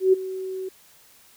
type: tone with ADSR envelope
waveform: sine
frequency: 377 Hz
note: F#4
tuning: 32 cents sharp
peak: -11 dBFS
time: 0-0.69 s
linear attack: 130 ms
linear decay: 15 ms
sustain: -17 dB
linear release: 8 ms
effects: white hiss -54 dBFS RMS until 1.36 s